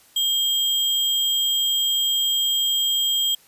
sine tone with sample-and-hold, 3217 Hz, G7, 44 cents sharp, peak -18 dBFS, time 0.16-3.35 s, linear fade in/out 5 ms, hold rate 11025 Hz, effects white hiss -54 dBFS RMS until 3.47 s + resampled to 32000 Hz

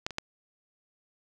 clicks, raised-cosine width 0.2 ms, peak -13 / -22 / -13 dBFS, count 3, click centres 0.065 / 0.107 / 0.184 s, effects none

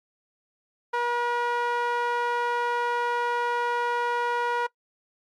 sawtooth tone with band-pass filter, 480 Hz, B4, 49 cents flat, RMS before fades -26 dBFS, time 0.93-4.67 s, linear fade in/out 10 ms, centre 1100 Hz, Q 1.9, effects noise-tail reverb RT60 0.1 s tail -22 dB re dry + Opus 48 kbps

